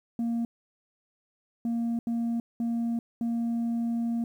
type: tone bursts at uneven times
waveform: sine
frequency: 233.1 Hz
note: A#3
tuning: in tune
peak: -23 dBFS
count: 5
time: 0.19-0.45 / 1.65-1.99 / 2.07-2.4 / 2.6-2.99 / 3.21-4.24 s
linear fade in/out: 2 ms
effects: tanh soft clip ceiling -25 dBFS + 10-bit